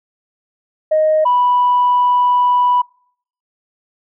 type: tone pair in turn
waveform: sine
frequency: 622.3 / 985 Hz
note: D#5 / B5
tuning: 0 / -5 cents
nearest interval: minor sixth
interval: 795 cents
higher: second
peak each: -9 dBFS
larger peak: neither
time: 0.91-1.25 / 1.25-2.82 s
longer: second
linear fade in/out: 10 ms
effects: noise-tail reverb RT60 0.6 s tail -26 dB re dry + tanh soft clip ceiling -6 dBFS